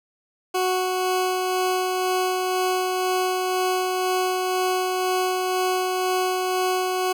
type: tone with tremolo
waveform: 20% pulse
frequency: 369.3 Hz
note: F#4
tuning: 3 cents flat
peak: -15 dBFS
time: 0.54-7.13 s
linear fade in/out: 10 ms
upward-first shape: sine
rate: 2 Hz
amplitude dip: 25%
effects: none